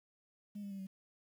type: tone with pitch steps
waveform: sine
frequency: 205.4 / 200.5 / 195.67 / 190.98 Hz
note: G#3 / G3 / G3 / G3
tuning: -19 / +39 / -3 / -45 cents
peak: -40 dBFS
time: 0.55-0.87 s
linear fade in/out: 10 ms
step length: 80 ms
effects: tanh soft clip ceiling -38 dBFS + 11-bit